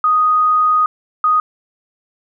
sine tone pair in turn, 1244.5 / 1244.5 Hz, D#6 / D#6, 0 / 0 cents, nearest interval unison, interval 0 cents, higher neither, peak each -10 dBFS, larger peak neither, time 0.04-0.86 / 1.24-1.4 s, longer first, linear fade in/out 2 ms, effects none

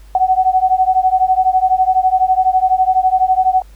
sine beating tone pair, 743 / 755 Hz, F#5 / F#5, +7 / +35 cents, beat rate 12 Hz, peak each -13 dBFS, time 0.15-3.62 s, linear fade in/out 2 ms, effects added 50 Hz sine -37 dBFS peak until 3.75 s + pink hiss -51 dBFS RMS until 3.75 s

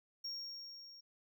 triangle tone with level ramp, 5560 Hz, F8, 9 cents flat, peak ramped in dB -38 to -53 dBFS, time 0.24-1.01 s, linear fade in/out 10 ms, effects none

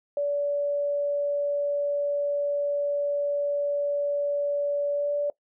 sine tone with pitch glide, 575 to 580 Hz, D5 to D5, -37 to -22 cents, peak -23 dBFS, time 0.17-5.3 s, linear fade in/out 2 ms, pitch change +15 cents, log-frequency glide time 4.92-5.13 s, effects noise-tail reverb RT60 0.1 s tail -20 dB re dry

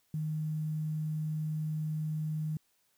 sine tone with quantisation, 154.9 Hz, D#3, 7 cents flat, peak -31 dBFS, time 0.14-2.57 s, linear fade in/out 2 ms, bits 10, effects white hiss -73 dBFS RMS until 2.97 s

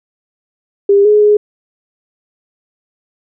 sine tone with pitch steps, 401.1 / 420.1 / 417.7 Hz, G4 / G#4 / G#4, +40 / +20 / +10 cents, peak -5 dBFS, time 0.89-1.37 s, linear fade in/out 5 ms, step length 160 ms, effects none

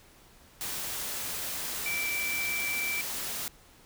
sine tone in noise, 2331 Hz, D7, 14 cents flat, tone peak -30 dBFS, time 1.86-3.01 s, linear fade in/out 0 ms, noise white, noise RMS -35 dBFS, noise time 0.61-3.48 s, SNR +2 dB, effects pink hiss -57 dBFS RMS until 3.85 s

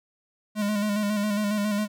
square tone with vibrato, 207.7 Hz, G#3, in tune, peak -24 dBFS, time 0.55-1.88 s, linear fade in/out 50 ms, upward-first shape square, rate 7.3 Hz, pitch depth 36 cents each way, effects none

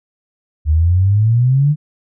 sine exponential sweep, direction up, 74 to 153.2 Hz, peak -9 dBFS, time 0.65-1.76 s, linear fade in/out 50 ms, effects none

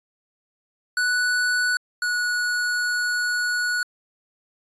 square tone pair in turn, 1480 / 1463.8 Hz, F#6 / F#6, 0 / -19 cents, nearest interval unison, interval 19 cents, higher first, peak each -20 / -22 dBFS, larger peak first, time 0.97-1.77 / 2.02-3.83 s, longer second, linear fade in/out 2 ms, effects resampled to 22050 Hz

